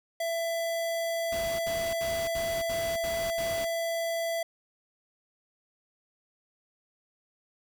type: tone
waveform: square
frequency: 667 Hz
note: E5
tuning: 20 cents sharp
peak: -29 dBFS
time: 0.2-4.43 s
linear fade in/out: 5 ms
type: noise bursts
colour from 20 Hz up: pink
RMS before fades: -40 dBFS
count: 7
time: 1.32-3.648 s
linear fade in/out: 5 ms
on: 270 ms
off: 73 ms
effects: none